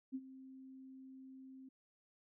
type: tone with ADSR envelope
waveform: sine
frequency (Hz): 263.5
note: C4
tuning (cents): +12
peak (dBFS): -37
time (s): 0.12-1.69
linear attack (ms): 30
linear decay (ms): 48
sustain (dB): -15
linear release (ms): 7
effects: none